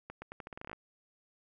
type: accelerating click train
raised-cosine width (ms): 0.5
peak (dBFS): -28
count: 13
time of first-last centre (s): 0.1-0.73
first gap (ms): 120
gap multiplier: 0.83
effects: none